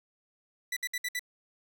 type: tone bursts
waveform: sawtooth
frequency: 1975.5 Hz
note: B6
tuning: in tune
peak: -27 dBFS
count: 5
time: 0.72-1.194 s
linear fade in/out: 5 ms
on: 46 ms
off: 61 ms
effects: none